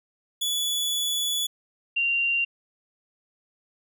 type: tone pair in turn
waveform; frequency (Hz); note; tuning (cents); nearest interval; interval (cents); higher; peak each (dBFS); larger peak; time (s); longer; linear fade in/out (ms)
sawtooth / sine; 3424 / 2769; A7 / F7; -48 / -15; major third; 367; first; -21; neither; 0.41-1.47 / 1.96-2.45; first; 10
effects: none